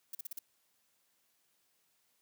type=noise bursts; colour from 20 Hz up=violet; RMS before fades=-41 dBFS; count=5; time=0.13-0.39 s; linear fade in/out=5 ms; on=20 ms; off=40 ms; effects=white hiss -75 dBFS RMS until 2.21 s + high-pass 100 Hz 12 dB/octave